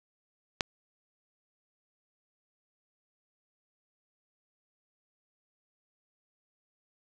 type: click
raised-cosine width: 0.2 ms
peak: -9 dBFS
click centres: 0.608 s
effects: none